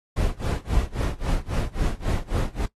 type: noise with tremolo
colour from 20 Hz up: brown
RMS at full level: -21 dBFS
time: 0.16-2.66 s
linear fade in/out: 10 ms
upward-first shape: sine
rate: 3.7 Hz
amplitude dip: 95%
effects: noise-tail reverb RT60 0.1 s tail -18 dB re dry + AAC 32 kbps